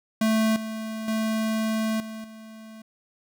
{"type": "tone with level steps", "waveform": "square", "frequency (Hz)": 220.1, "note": "A3", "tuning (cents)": 1, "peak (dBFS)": [-20, -31, -24, -35, -42], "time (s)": [0.21, 2.82], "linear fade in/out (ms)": 5, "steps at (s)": [0.56, 1.08, 2, 2.24], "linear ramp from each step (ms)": 2, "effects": []}